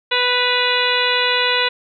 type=harmonic tone with a mistuned harmonic; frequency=494.5 Hz; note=B4; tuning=2 cents sharp; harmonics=1 / 2 / 3 / 4 / 5 / 6 / 7 / 8; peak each=-23 / -23 / -23 / -23 / -23 / -23 / -23 / -23 dBFS; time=0.11-1.69 s; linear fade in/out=10 ms; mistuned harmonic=6; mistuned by=-43 cents; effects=none